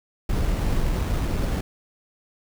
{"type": "noise with sample-and-hold", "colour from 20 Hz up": "brown", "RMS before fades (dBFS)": -23, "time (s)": [0.29, 1.61], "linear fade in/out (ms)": 5, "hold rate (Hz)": 4900, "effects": []}